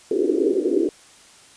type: band-pass noise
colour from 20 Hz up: pink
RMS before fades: -20 dBFS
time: 0.11-0.89 s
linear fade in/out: 2 ms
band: 310 to 420 Hz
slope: 48 dB/octave
effects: white hiss -49 dBFS RMS until 1.56 s + resampled to 22050 Hz